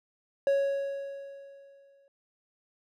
triangle tone with exponential decay, 554.4 Hz, C#5, in tune, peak -19 dBFS, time 0.47-2.08 s, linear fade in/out 1 ms, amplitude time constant 350 ms, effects none

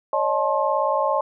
sine tone cluster, 555 / 613 / 868 / 1065 Hz, C#5 / D#5 / A5 / C6, +2 / -26 / -24 / +30 cents, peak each -24 dBFS, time 0.13-1.21 s, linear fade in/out 2 ms, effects none

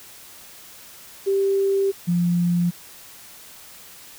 sine tone pair in turn, 392 / 174.3 Hz, G4 / F3, 0 / -3 cents, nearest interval octave + major second, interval 1403 cents, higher first, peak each -17 dBFS, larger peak neither, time 1.26-1.92 / 2.07-2.71 s, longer first, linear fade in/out 20 ms, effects white hiss -44 dBFS RMS until 4.18 s

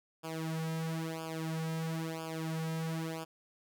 sawtooth tone with flanger, 161.5 Hz, E3, 35 cents flat, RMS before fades -37 dBFS, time 0.23-3.25 s, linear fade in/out 20 ms, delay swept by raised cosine 0.5 to 3.5 ms, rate 1 Hz, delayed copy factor -1, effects none

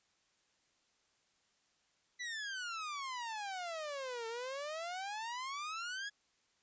sawtooth exponential two-way sweep, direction down then up, 2000 to 447.4 to 1689 Hz, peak -36 dBFS, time 2.19-6.1 s, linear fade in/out 20 ms, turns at 4.27 s, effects white hiss -75 dBFS RMS until 6.62 s + resampled to 16000 Hz

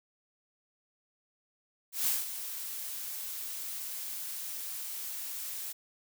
blue noise with ADSR envelope, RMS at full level -28 dBFS, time 1.92-5.73 s, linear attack 150 ms, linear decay 180 ms, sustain -11 dB, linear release 15 ms, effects none

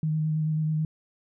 sine tone with vibrato, 155.56 Hz, D#3, in tune, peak -23 dBFS, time 0.03-0.85 s, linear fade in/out 2 ms, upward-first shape square, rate 9.2 Hz, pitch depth 14 cents each way, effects none

